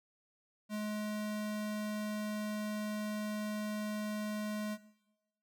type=tone; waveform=square; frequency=211.4 Hz; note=G#3; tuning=31 cents sharp; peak=-36 dBFS; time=0.69-4.78 s; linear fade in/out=50 ms; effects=noise-tail reverb RT60 1.0 s tail -18 dB re dry